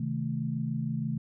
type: chord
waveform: sine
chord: A diminished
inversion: first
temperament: just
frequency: 132 / 158.4 / 220 Hz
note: C3 / Eb3 / A3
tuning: +16 / +31 / 0 cents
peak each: -33 dBFS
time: 0-1.18 s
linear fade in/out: 5 ms
effects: none